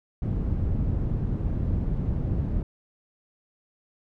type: low-pass noise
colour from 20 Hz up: white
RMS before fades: -26 dBFS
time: 0.22-2.63 s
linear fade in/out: 5 ms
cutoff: 120 Hz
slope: 12 dB/octave
effects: none